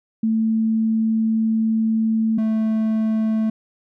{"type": "tone pair in turn", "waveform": ["sine", "triangle"], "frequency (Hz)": [222.1, 219.8], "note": ["A3", "A3"], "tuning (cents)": [16, -2], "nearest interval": "unison", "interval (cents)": 18, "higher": "first", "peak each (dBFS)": [-16, -15], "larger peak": "second", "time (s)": [[0.23, 2.38], [2.38, 3.5]], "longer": "first", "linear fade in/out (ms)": 5, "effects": []}